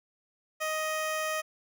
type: tone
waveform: 15% pulse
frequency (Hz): 625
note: D#5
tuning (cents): +8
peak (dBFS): -23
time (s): 0.6-1.42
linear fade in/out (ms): 20
effects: none